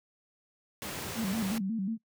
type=noise; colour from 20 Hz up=pink; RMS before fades=-37 dBFS; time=0.82-1.58 s; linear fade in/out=0 ms
type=tone with vibrato; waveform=sine; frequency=207.7 Hz; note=G#3; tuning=in tune; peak=-29 dBFS; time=1.15-1.98 s; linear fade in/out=50 ms; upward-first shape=square; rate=5.5 Hz; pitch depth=140 cents each way
effects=noise-tail reverb RT60 0.1 s tail -25 dB re dry + high-pass 100 Hz 12 dB/octave